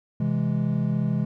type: chord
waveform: triangle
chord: C augmented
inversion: none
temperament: equal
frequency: 130.81 / 164.81 / 207.7 Hz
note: C3 / E3 / G#3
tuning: 0 / 0 / 0 cents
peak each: -24 dBFS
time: 0.2-1.25 s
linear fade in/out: 5 ms
effects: none